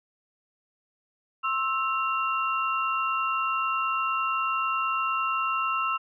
sine tone cluster, 1066 / 1317 / 2764 Hz, C6 / E6 / F7, +32 / -2 / -19 cents, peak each -30 / -26 / -32 dBFS, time 1.43-5.98 s, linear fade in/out 20 ms, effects none

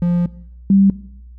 triangle / sine tone pair in turn, 174.61 / 195.99 Hz, F3 / G3, 0 / 0 cents, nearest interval major second, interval 200 cents, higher second, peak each -11 / -8 dBFS, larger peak second, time 0.02-0.26 / 0.7-0.9 s, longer first, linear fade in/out 2 ms, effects noise-tail reverb RT60 0.8 s tail -20 dB re dry + added 60 Hz sine -36 dBFS peak until 1.38 s

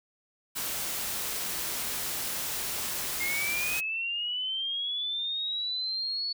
white noise, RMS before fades -33 dBFS, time 0.55-3.81 s, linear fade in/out 20 ms
sine linear sweep, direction up, 2113 to 4435 Hz, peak -29 dBFS, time 3.2-6.33 s, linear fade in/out 10 ms
effects none

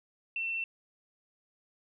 sine tone, 2693 Hz, E7, 36 cents sharp, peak -31 dBFS, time 0.36-0.64 s, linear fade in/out 2 ms, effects none

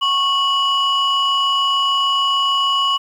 sine tone pair together, 1101.7 / 2935 Hz, C#6 / F#7, -11 / -15 cents, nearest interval octave + perfect fourth, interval 1696 cents, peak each -15 dBFS, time 0.01-2.98 s, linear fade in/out 20 ms, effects tanh soft clip ceiling -11 dBFS + 8-bit

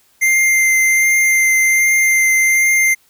square tone with vibrato, 2093 Hz, C7, in tune, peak -11 dBFS, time 0.21-2.95 s, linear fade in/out 20 ms, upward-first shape triangle, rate 1.3 Hz, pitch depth 13 cents each way, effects white hiss -55 dBFS RMS until 3.09 s

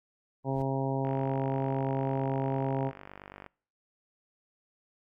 brown noise with exponential growth, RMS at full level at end -41 dBFS, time 0.43-0.62 s, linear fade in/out 1 ms, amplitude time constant 40 ms
harmonic tone, 134.8 Hz, C#3, 48 cents flat, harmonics 1 / 2 / 3 / 4 / 5 / 6 / 7, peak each -31 / -34 / -36 / -37 / -38 / -39 / -39 dBFS, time 0.44-2.92 s, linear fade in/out 50 ms
click train, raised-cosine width 0.5 ms, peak -29 dBFS, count 119, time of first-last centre 1.05-3.463 s, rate 48.9 Hz
effects noise-tail reverb RT60 0.5 s tail -26 dB re dry

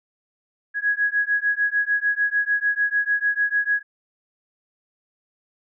sine beating tone pair, 1661.2 / 1667.9 Hz, G#6 / G#6, 0 / +7 cents, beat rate 6.7 Hz, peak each -22 dBFS, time 0.74-3.83 s, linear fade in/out 50 ms, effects none

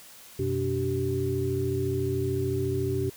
sine tone cluster, 92.5 / 126.3 / 289.8 / 384.6 Hz, F#2 / B2 / D4 / G4, 0 / +39 / -23 / -33 cents, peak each -32 / -30 / -34 / -28 dBFS, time 0.39-3.1 s, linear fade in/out 5 ms, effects white hiss -49 dBFS RMS until 3.16 s

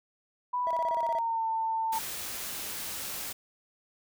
sine tone with pitch glide, 987.8 to 895.4 Hz, B5 to A5, 0 to +30 cents, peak -27 dBFS, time 0.53-1.99 s, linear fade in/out 10 ms, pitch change -170 cents, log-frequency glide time 0.63-1.47 s
triangle tone bursts, 660 Hz, E5, 2 cents sharp, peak -29 dBFS, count 9, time 0.67-1.186 s, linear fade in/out 0 ms, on 36 ms, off 24 ms
white noise, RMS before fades -37 dBFS, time 1.92-3.33 s, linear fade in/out 10 ms
effects none

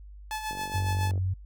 sawtooth tone with tremolo, 865 Hz, A5, 30 cents flat, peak -26 dBFS, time 0.31-1.11 s, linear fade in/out 0 ms, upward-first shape sine, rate 7.2 Hz, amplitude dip 55%
click train, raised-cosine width 2 ms, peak -28 dBFS, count 33, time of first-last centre 0.51-1.178 s, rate 47.9 Hz
sine tone with vibrato, 93.6 Hz, F#2, 20 cents sharp, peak -25 dBFS, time 0.74-1.34 s, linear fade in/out 10 ms, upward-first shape triangle, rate 3.7 Hz, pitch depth 9 cents each way
effects noise-tail reverb RT60 0.1 s tail -26 dB re dry + added 50 Hz sine -43 dBFS peak until 1.45 s

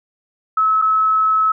sine tone with dropouts, 1294 Hz, E6, 32 cents flat, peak -12 dBFS, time 0.57-1.52 s, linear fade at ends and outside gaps 5 ms, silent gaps 0.817-0.821 s, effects none

